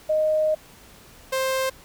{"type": "tone pair in turn", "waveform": ["sine", "sawtooth"], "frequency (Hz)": [620, 526.3], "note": ["D#5", "C5"], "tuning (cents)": [-6, 10], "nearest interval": "minor third", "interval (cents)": 284, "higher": "first", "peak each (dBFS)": -18, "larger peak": "neither", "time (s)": [[0.09, 0.55], [1.32, 1.7]], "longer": "first", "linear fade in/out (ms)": 10, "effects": ["pink hiss -49 dBFS RMS until 1.84 s"]}